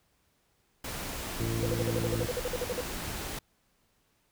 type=noise; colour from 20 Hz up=pink; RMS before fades=-37 dBFS; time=0.84-3.39 s; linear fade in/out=5 ms
type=harmonic tone; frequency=56.7 Hz; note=A#1; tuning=47 cents flat; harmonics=1 / 2 / 3 / 4 / 5 / 6 / 8; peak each=-43 / -32 / -41 / -41 / -44 / -36 / -41 dBFS; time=1.4-2.26 s; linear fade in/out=0 ms
type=tone bursts; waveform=sine; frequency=495.9 Hz; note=B4; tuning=7 cents sharp; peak=-29 dBFS; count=15; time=1.63-2.806 s; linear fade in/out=0 ms; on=28 ms; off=54 ms
effects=pink hiss -71 dBFS RMS until 4.31 s